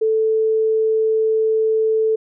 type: tone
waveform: sine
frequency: 440 Hz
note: A4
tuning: in tune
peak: -14 dBFS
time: 0.01-2.16 s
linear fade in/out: 10 ms
effects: none